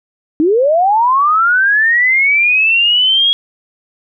sine linear sweep, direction up, 293.7 to 3322 Hz, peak -8 dBFS, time 0.4-3.33 s, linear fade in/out 0 ms, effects none

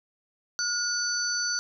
sine tone cluster, 1431 / 4533 / 5970 Hz, F6 / C#8 / F#8, +42 / +38 / +15 cents, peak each -30 dBFS, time 0.59-1.59 s, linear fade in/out 0 ms, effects none

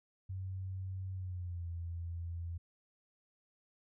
sine tone with pitch glide, 94.3 to 84.99 Hz, F#2 to F2, +33 to -47 cents, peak -38 dBFS, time 0.29-2.58 s, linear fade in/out 10 ms, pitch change -180 cents, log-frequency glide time 1.13-1.68 s, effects none

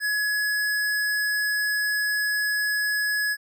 square tone, 1688 Hz, G#6, 28 cents sharp, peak -23 dBFS, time 0-3.37 s, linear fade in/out 50 ms, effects none

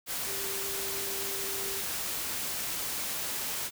sine tone in noise, 392.6 Hz, G4, 3 cents sharp, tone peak -41 dBFS, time 0.25-1.83 s, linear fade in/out 50 ms, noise white, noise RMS -34 dBFS, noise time 0.06-3.71 s, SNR -10 dB, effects none

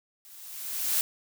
blue noise with level ramp, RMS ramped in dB -51 to -24 dBFS, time 0.25-1.01 s, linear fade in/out 0 ms, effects none

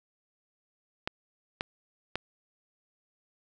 clicks, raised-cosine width 0.3 ms, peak -14 dBFS, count 3, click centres 1.075 / 1.609 / 2.156 s, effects none

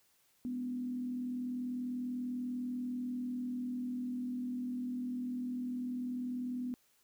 sine tone with frequency modulation, 248.4 Hz, B3, 10 cents sharp, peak -35 dBFS, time 0.45-6.74 s, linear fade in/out 0 ms, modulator 40.2 Hz, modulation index 0.37, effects white hiss -71 dBFS RMS until 7.03 s

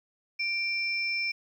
sine tone pair together, 2357 / 5298 Hz, D7 / E8, +6 / +8 cents, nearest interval octave + major second, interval 1402 cents, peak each -28 / -34 dBFS, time 0.39-1.32 s, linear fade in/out 10 ms, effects 10-bit

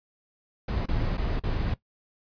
brown noise with dropouts, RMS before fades -27 dBFS, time 0.68-1.74 s, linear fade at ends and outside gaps 5 ms, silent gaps 0.858-0.885 / 1.173-1.178 / 1.395-1.436 s, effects noise-tail reverb RT60 0.1 s tail -17 dB re dry + resampled to 11025 Hz

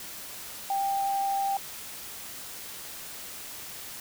sine tone in noise, 789 Hz, G5, 11 cents sharp, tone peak -25 dBFS, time 0.7-1.57 s, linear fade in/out 2 ms, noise white, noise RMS -41 dBFS, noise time 0-4 s, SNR +13 dB, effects none

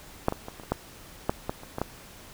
clicks, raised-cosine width 1 ms, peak -7 / -16 / -22 / -27 / -29 / -10 / -9 / -14 / -27 / -17 / -12 dBFS, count 11, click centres 0.284 / 0.324 / 0.484 / 0.598 / 0.635 / 0.72 / 1.295 / 1.495 / 1.634 / 1.784 / 1.816 s, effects pink hiss -48 dBFS RMS until 2.33 s

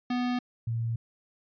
square / sine tone pair in turn, 246.9 / 115.15 Hz, B3 / A#2, 0 / -21 cents, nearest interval octave + minor second, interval 1321 cents, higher first, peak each -27 dBFS, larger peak neither, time 0.1-0.39 / 0.67-0.96 s, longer neither, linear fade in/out 5 ms, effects resampled to 11025 Hz

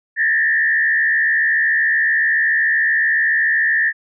sine tone with frequency modulation, 1800 Hz, A6, 39 cents sharp, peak -13 dBFS, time 0.16-3.93 s, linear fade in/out 50 ms, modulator 73.7 Hz, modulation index 1.2, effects none

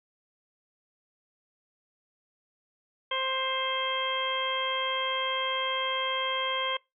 harmonic tone with a mistuned harmonic, 525 Hz, C5, 6 cents sharp, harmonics 1 / 2 / 3 / 4 / 5 / 6, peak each -35 / -32 / -39 / -35 / -41 / -31 dBFS, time 3.11-6.77 s, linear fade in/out 5 ms, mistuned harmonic 6, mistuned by +26 cents, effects noise-tail reverb RT60 0.2 s tail -22 dB re dry

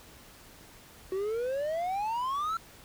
triangle exponential sweep, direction up, 370 to 1364 Hz, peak -27 dBFS, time 1.12-2.57 s, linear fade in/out 2 ms, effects pink hiss -53 dBFS RMS until 2.84 s

